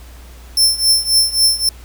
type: tone with tremolo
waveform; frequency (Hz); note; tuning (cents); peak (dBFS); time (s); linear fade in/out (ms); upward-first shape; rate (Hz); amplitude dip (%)
sawtooth; 5340; E8; +22; -5; 0.57-1.69; 2; triangle; 3.7; 90
effects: added 60 Hz sine -35 dBFS peak until 1.84 s + pink hiss -44 dBFS RMS until 1.84 s